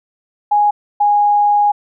sine tone pair in turn, 829 / 825 Hz, G#5 / G#5, -3 / -12 cents, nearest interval unison, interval 9 cents, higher first, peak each -9 dBFS, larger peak neither, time 0.51-0.71 / 1-1.72 s, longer second, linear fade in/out 10 ms, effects none

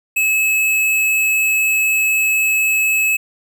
square tone, 2588 Hz, E7, 32 cents flat, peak -14 dBFS, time 0.16-3.17 s, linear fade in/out 10 ms, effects none

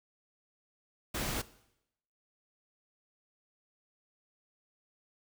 pink noise, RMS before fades -35 dBFS, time 1.14-1.42 s, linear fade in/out 10 ms, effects noise-tail reverb RT60 0.8 s tail -18 dB re dry

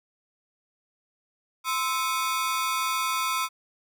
sawtooth ring-modulated tone, 1174.7 Hz, D6, in tune, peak -18 dBFS, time 1.64-3.49 s, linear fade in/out 50 ms, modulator 139 Hz, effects none

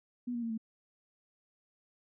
sine tone with pitch steps, 244.6 / 237 / 229.5 / 222.4 Hz, B3 / A#3 / A#3 / A3, -16 / +29 / -27 / +19 cents, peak -33 dBFS, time 0.27-0.578 s, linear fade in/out 10 ms, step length 77 ms, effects none

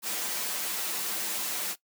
white noise with comb filter, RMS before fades -32 dBFS, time 0.02-1.76 s, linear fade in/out 50 ms, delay 7.4 ms, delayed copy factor -0.6, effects noise-tail reverb RT60 0.1 s tail -18 dB re dry + high-pass 200 Hz 12 dB/octave

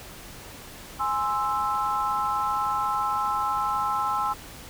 sine chord, Ab augmented, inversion none, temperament equal, 830.6 / 1046.5 / 1318.5 Hz, Ab5 / C6 / E6, 0 / 0 / 0 cents, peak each -28 / -28 / -27 dBFS, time 0.99-4.34 s, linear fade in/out 20 ms, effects pink hiss -43 dBFS RMS until 4.69 s

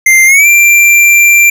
square tone with pitch glide, 2093 to 2363 Hz, C7 to D7, 0 to +10 cents, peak -3 dBFS, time 0.06-1.5 s, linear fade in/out 5 ms, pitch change +210 cents, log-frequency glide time 0.26-0.47 s, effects none

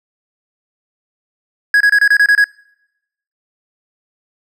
triangle tone bursts, 1661.2 Hz, G#6, in tune, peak -5 dBFS, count 8, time 1.74-2.442 s, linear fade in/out 2 ms, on 65 ms, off 26 ms, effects noise-tail reverb RT60 0.9 s tail -26 dB re dry

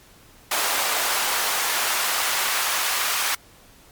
pink noise with high-pass filter sweep, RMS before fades -23 dBFS, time 0.51-3.35 s, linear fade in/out 5 ms, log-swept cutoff 760 to 1200 Hz, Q 0.97, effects pink hiss -51 dBFS RMS until 3.91 s + MP3 96 kbps

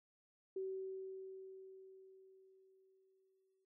sine tone with exponential decay, 381 Hz, G4, 49 cents flat, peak -38 dBFS, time 0.56-3.65 s, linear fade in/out 5 ms, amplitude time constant 670 ms, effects noise-tail reverb RT60 0.1 s tail -17 dB re dry

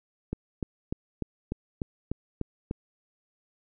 click train, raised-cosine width 3 ms, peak -17 dBFS, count 9, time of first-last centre 0.33-2.711 s, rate 3.36 Hz, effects none

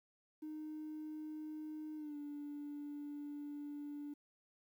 triangle tone with pitch glide, 308.1 to 291.3 Hz, D#4 to D4, -17 to -14 cents, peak -40 dBFS, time 0.42-4.14 s, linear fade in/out 10 ms, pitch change -97 cents, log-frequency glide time 1.96-2.17 s, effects tanh soft clip ceiling -40 dBFS + 12-bit

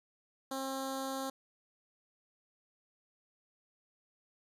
10% pulse tone with notch filter, 267.5 Hz, C4, 38 cents sharp, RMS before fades -38 dBFS, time 0.51-1.3 s, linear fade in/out 5 ms, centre 2100 Hz, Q 1, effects resampled to 32000 Hz

